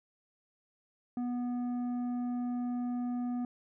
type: tone with tanh clipping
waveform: sine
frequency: 244.7 Hz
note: B3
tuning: 16 cents flat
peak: -33 dBFS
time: 1.17-3.45 s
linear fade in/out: 2 ms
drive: 8 dB
effects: none